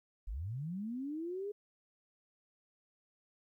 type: linear sweep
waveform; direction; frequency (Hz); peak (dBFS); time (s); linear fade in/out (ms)
sine; up; 38.89 to 420; -37; 0.27-1.52; 10
effects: 13-bit